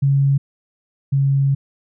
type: tone pair in turn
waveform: sine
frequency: 138.59 / 137.85 Hz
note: C#3 / C#3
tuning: 0 / -9 cents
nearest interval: unison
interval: 9 cents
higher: first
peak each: -12 / -13 dBFS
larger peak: first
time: 0.02-0.38 / 1.12-1.55 s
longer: second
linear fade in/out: 10 ms
effects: none